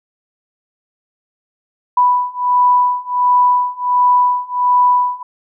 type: beating tone pair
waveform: sine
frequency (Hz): 987.8 / 989.2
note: B5 / B5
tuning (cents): 0 / +3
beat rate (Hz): 1.4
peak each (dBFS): -14 / -13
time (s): 1.97-5.23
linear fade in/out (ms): 5
effects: none